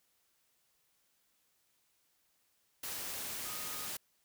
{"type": "tone in noise", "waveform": "sine", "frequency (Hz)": 1244.5, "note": "D#6", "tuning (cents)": 0, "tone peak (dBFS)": -51, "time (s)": [3.45, 3.88], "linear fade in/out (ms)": 5, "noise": "white", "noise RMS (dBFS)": -41, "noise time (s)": [2.83, 3.97], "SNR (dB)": -13, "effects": ["white hiss -75 dBFS RMS until 4.24 s"]}